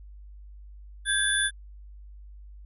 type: tone cluster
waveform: sine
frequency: 1570 / 1673 / 3483 / 9700 Hz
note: G6 / G#6 / A7 / D#9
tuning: +2 / +12 / -18 / -45 cents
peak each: -28 dBFS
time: 1.05-1.51 s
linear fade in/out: 50 ms
effects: added 50 Hz sine -43 dBFS peak until 2.65 s